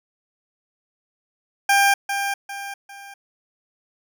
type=tone with echo; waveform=20% pulse; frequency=797 Hz; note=G5; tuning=28 cents sharp; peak=-9 dBFS; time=1.69-1.94 s; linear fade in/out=5 ms; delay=400 ms; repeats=3; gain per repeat=-8 dB; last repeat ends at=3.14 s; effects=none